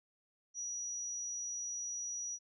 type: tone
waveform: sine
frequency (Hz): 5820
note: F#8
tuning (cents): -29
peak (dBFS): -38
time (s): 0.54-2.39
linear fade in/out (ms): 50
effects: none